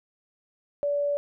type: tone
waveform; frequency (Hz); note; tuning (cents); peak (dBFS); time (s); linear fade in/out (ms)
sine; 576; D5; -34; -23; 0.83-1.17; 0
effects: none